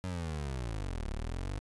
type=linear two-way sweep; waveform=25% pulse; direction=down then up; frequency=94 to 34.65 to 51 Hz; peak=-31 dBFS; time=0.04-1.59 s; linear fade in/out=0 ms; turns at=1.08 s; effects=resampled to 24000 Hz